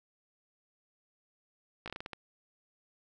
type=slowing click train; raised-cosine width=0.3 ms; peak=-24 dBFS; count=8; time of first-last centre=1.86-2.133 s; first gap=17 ms; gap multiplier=1.27; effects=none

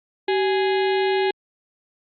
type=harmonic tone with a mistuned harmonic; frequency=415.3 Hz; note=G#4; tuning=in tune; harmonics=1 / 2 / 4 / 5 / 6 / 7 / 8 / 9 / 10; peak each=-19 / -25 / -31 / -33 / -35 / -36 / -37 / -38 / -39 dBFS; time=0.28-1.31 s; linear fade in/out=5 ms; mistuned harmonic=1; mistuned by=-140 cents; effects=Opus 48 kbps

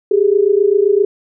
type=tone pair together; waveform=sine; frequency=390.8 / 418.5 Hz; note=G4 / G#4; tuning=-5 / +13 cents; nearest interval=minor second; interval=118 cents; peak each=-12 dBFS; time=0.11-1.05 s; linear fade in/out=5 ms; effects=none

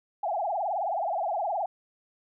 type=tone with vibrato; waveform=sine; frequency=740 Hz; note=F#5; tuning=in tune; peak=-26 dBFS; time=0.23-1.66 s; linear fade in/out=5 ms; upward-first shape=triangle; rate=19 Hz; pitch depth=270 cents each way; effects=none

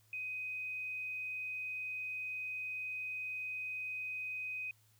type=tone; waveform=sine; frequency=2509 Hz; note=D#7; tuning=14 cents sharp; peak=-38 dBFS; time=0.13-4.71 s; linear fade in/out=2 ms; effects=added 108 Hz sine -68 dBFS peak until 4.99 s + white hiss -71 dBFS RMS until 4.99 s

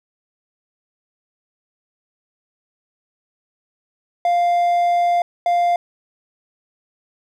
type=tone bursts at uneven times; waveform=triangle; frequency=698.5 Hz; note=F5; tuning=in tune; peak=-12 dBFS; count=2; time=4.25-5.22 / 5.46-5.76 s; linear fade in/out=2 ms; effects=none

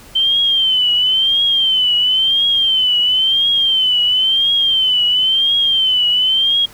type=tone with vibrato; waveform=sine; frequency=3100 Hz; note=G7; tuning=20 cents flat; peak=-11 dBFS; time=0.15-6.66 s; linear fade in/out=10 ms; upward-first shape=triangle; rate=0.97 Hz; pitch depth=110 cents each way; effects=pink hiss -41 dBFS RMS until 6.73 s

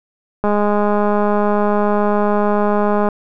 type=click train; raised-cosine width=1 ms; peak=-4 dBFS; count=549; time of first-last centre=0.44-3.087 s; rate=207 Hz; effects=none

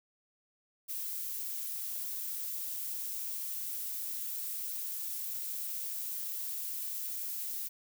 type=noise; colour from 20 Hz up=violet; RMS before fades=-38 dBFS; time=0.88-7.69 s; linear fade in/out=20 ms; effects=none

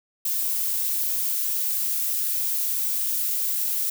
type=noise; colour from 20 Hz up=violet; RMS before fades=-25 dBFS; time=0.25-3.9 s; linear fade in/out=5 ms; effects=none

